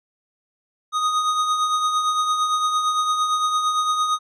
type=tone with tremolo; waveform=square; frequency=1244.5 Hz; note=D#6; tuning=in tune; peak=-17 dBFS; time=0.92-4.19 s; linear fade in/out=50 ms; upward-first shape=triangle; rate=8.8 Hz; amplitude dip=50%; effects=low-pass 7000 Hz 12 dB/octave